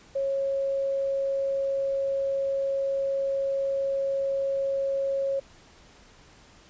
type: tone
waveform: sine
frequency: 547 Hz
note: C#5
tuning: 23 cents flat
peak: -24 dBFS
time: 0.15-5.4 s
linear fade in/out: 10 ms
effects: pink hiss -54 dBFS RMS until 6.69 s + resampled to 16000 Hz